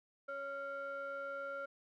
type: ring-modulated tone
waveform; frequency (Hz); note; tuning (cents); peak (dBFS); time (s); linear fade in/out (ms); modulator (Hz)
triangle; 415.3; G#4; 0; -35; 0.28-1.66; 10; 971
effects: none